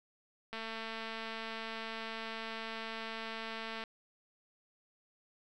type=click train; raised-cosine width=0.3 ms; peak=-26 dBFS; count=742; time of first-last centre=0.53-3.838 s; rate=224 Hz; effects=none